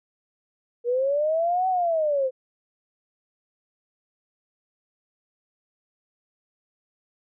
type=linear two-way sweep; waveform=sine; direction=up then down; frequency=469.6 to 758 to 506 Hz; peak=-20 dBFS; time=0.84-2.31 s; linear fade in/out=50 ms; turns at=1.68 s; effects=none